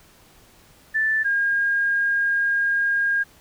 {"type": "tone pair in turn", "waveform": "sine", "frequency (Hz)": [1760, 1620.5], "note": ["A6", "G#6"], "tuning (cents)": [0, -43], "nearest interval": "minor second", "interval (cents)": 143, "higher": "first", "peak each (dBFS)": -18, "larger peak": "neither", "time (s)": [[0.94, 1.24], [1.24, 3.24]], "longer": "second", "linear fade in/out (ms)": 20, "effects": ["pink hiss -53 dBFS RMS until 3.4 s"]}